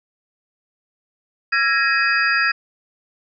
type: tone cluster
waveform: sine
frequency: 1349 / 1657 / 1869 / 2529 / 4839 Hz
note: E6 / G#6 / A#6 / D#7 / D#8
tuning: +40 / -4 / +4 / +28 / -49 cents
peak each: -22 / -19 / -22 / -22 / -26 dBFS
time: 1.52-2.52 s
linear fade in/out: 10 ms
effects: none